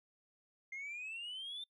sine exponential sweep, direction up, 2099 to 3597 Hz, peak -40 dBFS, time 0.72-1.64 s, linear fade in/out 5 ms, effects noise-tail reverb RT60 0.1 s tail -24 dB re dry + tanh soft clip ceiling -40 dBFS

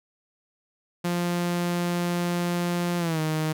sawtooth tone with pitch glide, 174.61 to 156.46 Hz, F3 to D#3, 0 to +10 cents, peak -20 dBFS, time 1.04-3.53 s, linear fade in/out 10 ms, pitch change -190 cents, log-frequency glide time 2.98-3.2 s, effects none

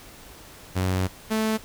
sawtooth tone pair in turn, 93 / 219 Hz, F#2 / A3, +9 / -8 cents, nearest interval octave + minor third, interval 1483 cents, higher second, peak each -18 dBFS, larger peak neither, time 0.75-1.08 / 1.3-1.58 s, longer first, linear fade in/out 20 ms, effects pink hiss -46 dBFS RMS until 1.64 s

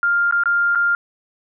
sine tone with dropouts, 1400 Hz, F6, 4 cents sharp, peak -14 dBFS, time 0.03-0.95 s, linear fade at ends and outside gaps 1 ms, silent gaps 0.311-0.324 / 0.436-0.457 / 0.75-0.756 s, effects none

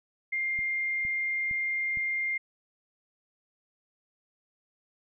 sine tone, 2110 Hz, C7, 14 cents sharp, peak -27 dBFS, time 0.32-2.38 s, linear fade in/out 10 ms
click train, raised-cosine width 5 ms, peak -34 dBFS, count 4, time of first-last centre 0.59-1.972 s, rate 2.17 Hz
effects none

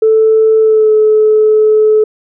sine tone with pitch glide, 440 to 430.7 Hz, A4 to A4, 0 to -37 cents, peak -4 dBFS, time 0.02-2.04 s, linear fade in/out 5 ms, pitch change -37 cents, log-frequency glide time 0.6-0.92 s, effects tanh soft clip ceiling 0 dBFS

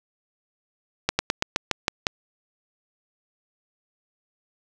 slowing click train, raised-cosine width 0.2 ms, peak -3 dBFS, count 8, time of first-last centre 1.09-2.068 s, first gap 100 ms, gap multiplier 1.11, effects none

